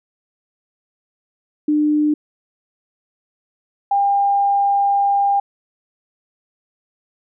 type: tone pair in turn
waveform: sine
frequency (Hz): 300 / 800.9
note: D4 / G5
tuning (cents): +37 / +37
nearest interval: octave + perfect fourth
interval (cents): 1700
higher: second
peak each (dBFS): -13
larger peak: neither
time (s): 1.68-2.14 / 3.91-5.4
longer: second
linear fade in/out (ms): 5
effects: none